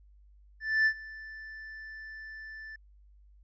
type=tone with ADSR envelope; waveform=triangle; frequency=1760 Hz; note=A6; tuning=in tune; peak=-19 dBFS; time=0.6-2.76 s; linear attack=260 ms; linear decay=72 ms; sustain=-21 dB; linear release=4 ms; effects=added 50 Hz sine -55 dBFS peak until 3.43 s + resampled to 16000 Hz